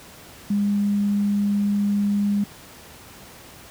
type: tone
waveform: sine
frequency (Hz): 203.5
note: G#3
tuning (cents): -35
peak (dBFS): -18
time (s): 0.5-2.44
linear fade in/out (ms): 5
effects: pink hiss -44 dBFS RMS until 3.7 s + high-pass 60 Hz 12 dB/octave